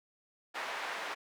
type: band-pass noise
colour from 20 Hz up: white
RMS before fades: -39 dBFS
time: 0.54-1.15 s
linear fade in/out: 20 ms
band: 600 to 1800 Hz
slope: 12 dB/octave
effects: none